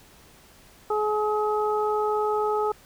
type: harmonic tone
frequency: 423.7 Hz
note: G#4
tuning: 35 cents sharp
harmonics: 1 / 2 / 3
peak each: -24 / -27 / -29 dBFS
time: 0.9-2.72 s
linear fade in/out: 5 ms
effects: pink hiss -53 dBFS RMS until 2.85 s